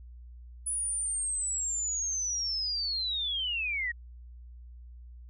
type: linear sweep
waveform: sine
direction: down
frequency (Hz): 9956 to 1853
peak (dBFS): -29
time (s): 0.66-3.92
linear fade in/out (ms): 10
effects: added 60 Hz sine -45 dBFS peak until 5.29 s